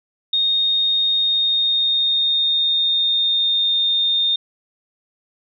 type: tone with pitch glide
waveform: sine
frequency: 3700 to 3647 Hz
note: A#7 to A#7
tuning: -14 to -39 cents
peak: -15 dBFS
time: 0.33-4.36 s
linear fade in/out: 5 ms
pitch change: -25 cents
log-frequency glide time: 1.18-3.77 s
effects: none